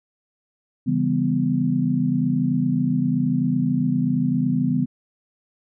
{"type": "chord", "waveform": "sine", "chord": "C# half-diminished seventh", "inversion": "none", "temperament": "just", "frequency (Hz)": [138.59, 166.31, 199.57, 249.5], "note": ["C#3", "E3", "G3", "B3"], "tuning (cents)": [0, 16, 31, 18], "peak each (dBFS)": [-25, -24, -26, -21], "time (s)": [0.86, 4.86], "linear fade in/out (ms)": 20, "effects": []}